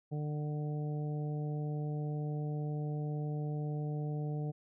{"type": "harmonic tone", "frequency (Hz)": 149.4, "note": "D3", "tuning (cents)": 30, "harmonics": [1, 2, 3, 4, 5], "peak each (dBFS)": [-34, -45, -45, -51, -50], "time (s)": [0.11, 4.52], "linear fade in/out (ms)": 20, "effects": []}